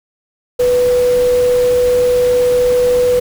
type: tone in noise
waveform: sine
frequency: 493.9 Hz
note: B4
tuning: in tune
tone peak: -9 dBFS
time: 0.59-3.2 s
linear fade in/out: 10 ms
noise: pink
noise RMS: -27 dBFS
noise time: 0.59-3.2 s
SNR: +15 dB
effects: none